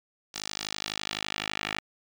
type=tone with band-pass filter sweep; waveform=10% pulse; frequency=51.91 Hz; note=G#1; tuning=in tune; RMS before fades=-35 dBFS; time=0.34-1.8 s; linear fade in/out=5 ms; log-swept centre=5500 to 2400 Hz; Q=1.5; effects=none